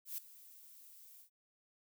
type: noise with ADSR envelope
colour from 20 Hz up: violet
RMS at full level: -40 dBFS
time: 0.05-1.3 s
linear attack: 130 ms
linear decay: 4 ms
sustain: -18 dB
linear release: 100 ms
effects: none